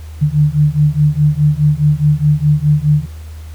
sine beating tone pair, 146.83 / 151.63 Hz, D3 / D#3, 0 / -44 cents, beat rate 4.8 Hz, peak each -12 dBFS, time 0.21-3.06 s, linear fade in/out 20 ms, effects added 78 Hz sine -27 dBFS peak until 3.54 s + pink hiss -44 dBFS RMS until 3.54 s

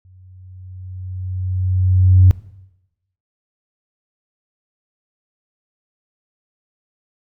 sine tone with exponential growth, 92.5 Hz, F#2, in tune, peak -4 dBFS, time 0.05-2.31 s, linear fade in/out 0 ms, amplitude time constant 490 ms, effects noise-tail reverb RT60 0.9 s tail -19 dB re dry + tanh soft clip ceiling 0 dBFS

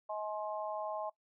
harmonic tone, 211.6 Hz, G#3, 33 cents sharp, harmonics 3 / 4 / 5, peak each -39 / -41 / -43 dBFS, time 0.09-1.1 s, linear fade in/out 10 ms, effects noise-tail reverb RT60 0.1 s tail -19 dB re dry

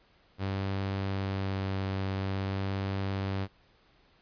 sawtooth tone with vibrato, 96.9 Hz, G2, 20 cents flat, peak -26 dBFS, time 0.38-3.48 s, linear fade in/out 50 ms, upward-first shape sine, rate 0.49 Hz, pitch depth 10 cents each way, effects pink hiss -64 dBFS RMS until 4.21 s + resampled to 11025 Hz

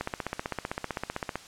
click train, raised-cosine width 0.5 ms, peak -15 dBFS, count 22, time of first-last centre 0.01-1.356 s, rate 15.6 Hz, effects white hiss -48 dBFS RMS until 1.47 s + low-pass 7000 Hz 12 dB/octave

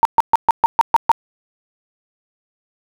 sine tone bursts, 919 Hz, A#5, 25 cents flat, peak -6 dBFS, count 8, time 0.03-1.116 s, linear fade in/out 0 ms, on 22 ms, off 130 ms, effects 7-bit

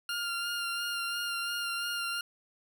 20% pulse tone with vibrato, 1400 Hz, F6, 4 cents sharp, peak -27 dBFS, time 0.09-2.21 s, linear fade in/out 2 ms, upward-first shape sine, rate 2.9 Hz, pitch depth 20 cents each way, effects none

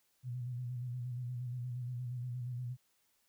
sine tone with vibrato, 123.47 Hz, B2, in tune, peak -37 dBFS, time 0.23-2.77 s, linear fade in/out 50 ms, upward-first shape square, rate 8.5 Hz, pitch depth 41 cents each way, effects white hiss -75 dBFS RMS until 3.28 s

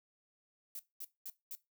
violet noise bursts, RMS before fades -44 dBFS, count 4, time 0.75-1.552 s, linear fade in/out 2 ms, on 43 ms, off 210 ms, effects noise-tail reverb RT60 0.2 s tail -18 dB re dry

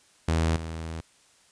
sawtooth tone with level steps, 81.2 Hz, E2, 26 cents flat, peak -18 / -29 dBFS, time 0.28-1.01 s, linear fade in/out 5 ms, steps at 0.56 s, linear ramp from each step 2 ms, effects white hiss -60 dBFS RMS until 1.51 s + resampled to 22050 Hz

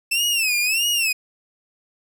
sawtooth tone with vibrato, 2637 Hz, E7, in tune, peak -15 dBFS, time 0.11-1.13 s, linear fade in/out 10 ms, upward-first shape sine, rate 1.6 Hz, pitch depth 160 cents each way, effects none

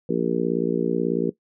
harmonic tone, 58.27 Hz, A#1, in tune, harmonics 3 / 4 / 5 / 6 / 7 / 8, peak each -27 / -27 / -27 / -27 / -27 / -27 dBFS, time 0.09-1.3 s, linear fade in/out 5 ms, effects noise-tail reverb RT60 0.1 s tail -17 dB re dry

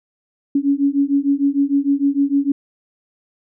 sine beating tone pair, 277.2 / 283.8 Hz, C#4 / C#4, 0 / +41 cents, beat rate 6.6 Hz, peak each -17 dBFS, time 0.55-2.52 s, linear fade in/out 5 ms, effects none

